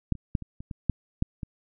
clicks, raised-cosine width 5 ms, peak -11 / -29 / -12 / -25 / -27 / -23 / -10 / -11 / -21 dBFS, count 9, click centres 0.123 / 0.153 / 0.352 / 0.423 / 0.605 / 0.712 / 0.897 / 1.224 / 1.432 s, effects none

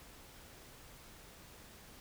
silence, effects pink hiss -56 dBFS RMS until 2 s

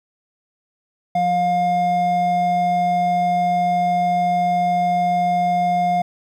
triangle tone pair together, 177.25 / 709 Hz, F3 / F5, +26 / +26 cents, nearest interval 2 octaves, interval 2400 cents, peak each -23 / -14 dBFS, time 1.15-6.02 s, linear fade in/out 5 ms, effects 9-bit

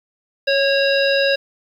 harmonic tone with a mistuned harmonic, 553 Hz, C#5, 4 cents flat, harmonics 1 / 3 / 5 / 7 / 9, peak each -16 / -21 / -23 / -24 / -26 dBFS, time 0.47-1.36 s, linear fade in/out 10 ms, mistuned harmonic 3, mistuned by -24 cents, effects 8-bit

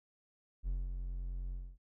triangle tone with ADSR envelope, 44.61 Hz, F1, 38 cents sharp, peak -30 dBFS, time 0.63-1.78 s, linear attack 47 ms, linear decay 210 ms, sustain -5 dB, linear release 260 ms, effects none

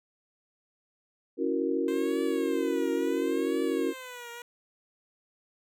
sine chord, F# dominant seventh, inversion second, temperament equal, 277.2 / 329.6 / 370 / 466.2 Hz, C#4 / E4 / F#4 / A#4, 0 / 0 / 0 / 0 cents, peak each -31 dBFS, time 1.37-3.94 s, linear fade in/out 50 ms
10% pulse tone with vibrato, 520 Hz, C5, 11 cents flat, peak -32 dBFS, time 1.88-4.42 s, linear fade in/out 2 ms, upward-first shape triangle, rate 0.72 Hz, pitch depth 180 cents each way
effects none

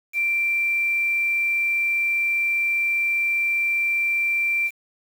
sine tone with quantisation, 2355 Hz, D7, 4 cents sharp, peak -19 dBFS, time 0.13-4.71 s, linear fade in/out 50 ms, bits 7, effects none

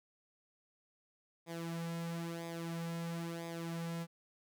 sawtooth tone with flanger, 167.5 Hz, E3, 28 cents sharp, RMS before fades -41 dBFS, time 1.46-4.07 s, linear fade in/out 50 ms, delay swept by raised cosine 0.69 to 3.39 ms, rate 1 Hz, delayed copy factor -0.7, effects none

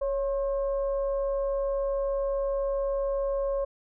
sine tone with frequency modulation, 554.4 Hz, C#5, in tune, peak -25 dBFS, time 0.01-3.65 s, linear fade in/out 10 ms, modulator 518 Hz, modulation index 0.4, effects none

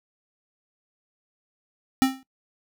square tone with exponential decay, 264.2 Hz, C4, 17 cents sharp, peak -13 dBFS, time 2.02-2.23 s, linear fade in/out 0 ms, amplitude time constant 44 ms, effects noise-tail reverb RT60 0.1 s tail -17 dB re dry

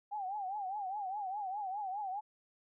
sine tone with vibrato, 792 Hz, G5, 18 cents sharp, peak -36 dBFS, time 0.11-2.21 s, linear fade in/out 20 ms, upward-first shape triangle, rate 4.9 Hz, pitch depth 150 cents each way, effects none

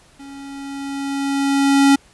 square tone with level ramp, 277.2 Hz, C#4, in tune, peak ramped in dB -36 to -9 dBFS, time 0.19-1.96 s, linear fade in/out 10 ms, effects pink hiss -51 dBFS RMS until 2.13 s + resampled to 24000 Hz

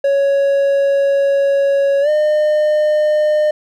triangle tone with pitch glide, 556 to 606.3 Hz, C#5 to D#5, +5 to -45 cents, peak -9 dBFS, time 0.04-3.51 s, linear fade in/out 5 ms, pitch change +150 cents, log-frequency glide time 2.01-2.09 s, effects none

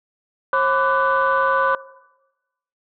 sine tone cluster, 538 / 1007 / 1163 / 1495 Hz, C5 / B5 / D6 / F#6, +48 / +33 / -17 / +17 cents, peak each -20 dBFS, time 0.53-1.75 s, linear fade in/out 2 ms, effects noise-tail reverb RT60 1.0 s tail -19 dB re dry + tanh soft clip ceiling -8 dBFS

